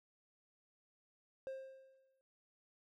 triangle tone with exponential decay, 531 Hz, C5, 25 cents sharp, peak -38 dBFS, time 1.47-2.21 s, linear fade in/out 0 ms, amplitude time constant 160 ms, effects none

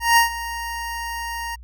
25% pulse tone with ADSR envelope, 932.3 Hz, A#5, in tune, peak -7 dBFS, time 0-1.56 s, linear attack 170 ms, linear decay 120 ms, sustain -16 dB, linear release 16 ms, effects added 60 Hz sine -38 dBFS peak until 1.63 s

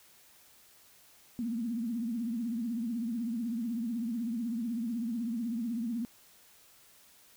sine tone with vibrato, 231.9 Hz, A#3, 9 cents flat, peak -31 dBFS, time 1.39-6.05 s, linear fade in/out 0 ms, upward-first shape triangle, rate 16 Hz, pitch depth 140 cents each way, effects white hiss -60 dBFS RMS until 7.36 s

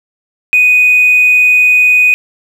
sine tone with hard clipping, 2489 Hz, D#7, in tune, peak -5 dBFS, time 0.53-2.14 s, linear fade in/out 0 ms, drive 1 dB, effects none

